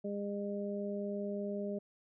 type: harmonic tone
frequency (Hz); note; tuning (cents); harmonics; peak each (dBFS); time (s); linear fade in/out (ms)
202.8; G#3; -41; 1 / 2 / 3; -38 / -40 / -41; 0.04-1.79; 10
effects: none